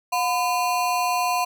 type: ring-modulated tone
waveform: square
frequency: 863 Hz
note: A5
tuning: 34 cents flat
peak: -18 dBFS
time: 0.12-1.45 s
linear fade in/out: 10 ms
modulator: 145 Hz
effects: none